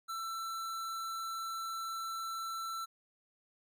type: tone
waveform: square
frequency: 1337 Hz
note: E6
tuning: 24 cents sharp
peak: -38 dBFS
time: 0.08-2.86 s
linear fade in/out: 20 ms
effects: none